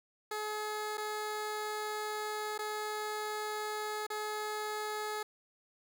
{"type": "tone with dropouts", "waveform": "15% pulse", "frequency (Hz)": 425.1, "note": "G#4", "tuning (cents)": 40, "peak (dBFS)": -29, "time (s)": [0.31, 5.23], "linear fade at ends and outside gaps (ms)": 5, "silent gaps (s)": [[0.973, 0.978], [2.579, 2.589], [4.067, 4.101]], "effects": []}